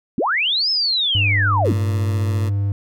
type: linear two-way sweep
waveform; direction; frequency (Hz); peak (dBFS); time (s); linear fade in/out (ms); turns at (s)
sine; up then down; 164.81 to 5274 to 164.81; -16; 0.18-1.73; 2; 0.7
type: tone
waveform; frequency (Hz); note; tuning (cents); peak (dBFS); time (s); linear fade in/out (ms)
triangle; 100; G2; +35; -15; 1.15-2.72; 0
type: tone with pitch glide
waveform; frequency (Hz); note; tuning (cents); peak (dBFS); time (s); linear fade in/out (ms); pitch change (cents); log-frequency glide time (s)
15% pulse; 115.3 to 114.44; A#2 to A#2; -19 to -31; -21; 1.64-2.5; 20; -12; 1.85-2.33
effects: none